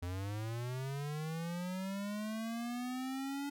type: linear sweep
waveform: square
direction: up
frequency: 86.3 to 285.7 Hz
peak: -38 dBFS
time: 0.02-3.5 s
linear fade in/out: 10 ms
effects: none